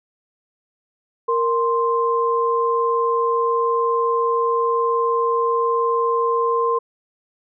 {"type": "tone pair together", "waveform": "sine", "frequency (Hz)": [465.1, 1046.5], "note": ["A#4", "C6"], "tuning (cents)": [-4, 0], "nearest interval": "octave + major second", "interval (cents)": 1404, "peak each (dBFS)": -19, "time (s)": [1.28, 6.79], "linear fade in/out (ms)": 10, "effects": []}